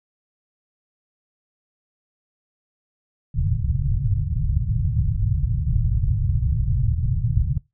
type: low-pass noise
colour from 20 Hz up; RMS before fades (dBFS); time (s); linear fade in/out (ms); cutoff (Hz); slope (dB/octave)
white; -21; 3.34-7.58; 5; 140; 48
effects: noise-tail reverb RT60 0.2 s tail -21 dB re dry